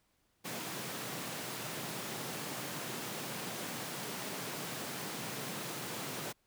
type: high-pass noise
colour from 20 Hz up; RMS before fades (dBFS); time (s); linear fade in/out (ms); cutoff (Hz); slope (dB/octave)
pink; -41; 0.44-6.33; 20; 120; 48
effects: pink hiss -75 dBFS RMS until 6.46 s